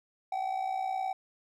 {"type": "tone with amplitude modulation", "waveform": "triangle", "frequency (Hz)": 762, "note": "G5", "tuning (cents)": -49, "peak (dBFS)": -25, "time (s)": [0.32, 1.13], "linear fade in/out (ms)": 5, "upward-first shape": "sine", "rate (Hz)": 59.6, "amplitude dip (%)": 70, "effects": []}